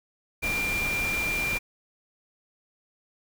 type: tone in noise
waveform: sine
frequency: 2382 Hz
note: D7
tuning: 24 cents sharp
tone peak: -26 dBFS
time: 0.42-1.59 s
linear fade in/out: 20 ms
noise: pink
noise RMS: -33 dBFS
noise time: 0.42-1.59 s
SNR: +4 dB
effects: none